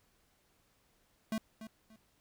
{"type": "tone with echo", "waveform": "square", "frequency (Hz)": 220, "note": "A3", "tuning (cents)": 0, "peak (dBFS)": -33, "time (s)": [1.32, 1.38], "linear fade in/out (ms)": 2, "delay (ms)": 290, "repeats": 2, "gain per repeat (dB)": -12, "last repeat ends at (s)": 1.96, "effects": ["pink hiss -72 dBFS RMS until 2.2 s"]}